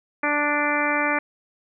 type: harmonic tone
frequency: 293.7 Hz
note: D4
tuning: in tune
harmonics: 1 / 2 / 3 / 4 / 5 / 6 / 7 / 8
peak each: -28 / -28 / -28 / -28 / -28 / -28 / -28 / -28 dBFS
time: 0.23-1.19 s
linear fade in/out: 5 ms
effects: none